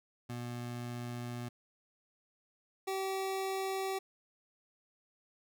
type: tone pair in turn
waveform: 25% pulse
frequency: 121 / 384.2 Hz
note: B2 / G4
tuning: -35 / -35 cents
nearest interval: octave + minor sixth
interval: 2000 cents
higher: second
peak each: -35 / -30 dBFS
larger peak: second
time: 0.29-1.49 / 2.87-3.99 s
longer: first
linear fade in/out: 10 ms
effects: none